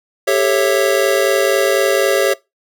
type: chord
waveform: square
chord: A dominant seventh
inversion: third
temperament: just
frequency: 396 / 440 / 550 / 660 Hz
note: G4 / A4 / C#5 / E5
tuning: +18 / 0 / -14 / +2 cents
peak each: -18 / -21 / -16 / -21 dBFS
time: 0.27-2.34 s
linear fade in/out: 10 ms
effects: noise-tail reverb RT60 0.2 s tail -21 dB re dry